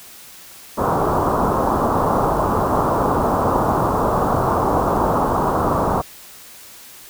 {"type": "low-pass noise", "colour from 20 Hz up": "white", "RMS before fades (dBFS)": -18, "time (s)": [0.77, 6.02], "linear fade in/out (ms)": 20, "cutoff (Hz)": 1200, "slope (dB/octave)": 48, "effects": ["white hiss -41 dBFS RMS until 7.09 s"]}